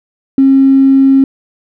triangle tone with tanh clipping, 270 Hz, C#4, 45 cents flat, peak -3 dBFS, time 0.38-1.24 s, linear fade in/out 2 ms, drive 2 dB, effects none

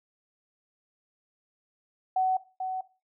sine tone with echo, 750 Hz, F#5, 23 cents sharp, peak -22 dBFS, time 2.16-2.37 s, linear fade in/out 5 ms, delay 440 ms, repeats 1, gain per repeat -7 dB, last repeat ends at 2.81 s, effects noise-tail reverb RT60 0.3 s tail -17 dB re dry

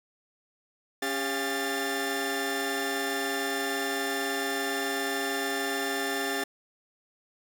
sawtooth tone cluster, 276.3 / 401 / 696 / 1770 Hz, C#4 / G4 / F5 / A6, -6 / +39 / -6 / +10 cents, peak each -31 / -29 / -32 / -29 dBFS, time 1.02-6.44 s, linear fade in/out 5 ms, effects none

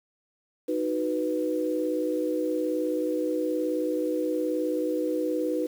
sine chord, B major, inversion first, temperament equal, 311.1 / 370 / 493.9 Hz, D#4 / F#4 / B4, 0 / 0 / 0 cents, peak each -28 / -32 / -28 dBFS, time 0.68-5.67 s, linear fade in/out 10 ms, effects 8-bit

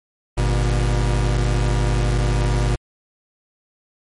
45% pulse tone pair together, 50.24 / 119.5 Hz, G1 / A#2, +43 / +43 cents, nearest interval octave + minor third, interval 1500 cents, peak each -18 / -20 dBFS, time 0.37-2.76 s, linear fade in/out 10 ms, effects MP3 48 kbps

